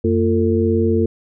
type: tone cluster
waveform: sine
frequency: 91.4 / 229.1 / 347.3 / 449 Hz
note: F#2 / A#3 / F4 / A4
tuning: -21 / -30 / -10 / +35 cents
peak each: -19 dBFS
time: 0.04-1.06 s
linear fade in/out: 5 ms
effects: none